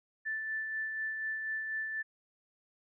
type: tone with tremolo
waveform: sine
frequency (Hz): 1760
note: A6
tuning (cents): 0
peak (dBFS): -32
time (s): 0.25-2.03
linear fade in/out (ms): 20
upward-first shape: sine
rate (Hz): 4.1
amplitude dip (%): 35
effects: none